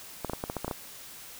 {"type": "clicks", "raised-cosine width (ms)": 1, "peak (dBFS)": -17, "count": 9, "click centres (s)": [0.247, 0.297, 0.334, 0.439, 0.499, 0.567, 0.646, 0.68, 0.712], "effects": ["white hiss -46 dBFS RMS until 1.39 s"]}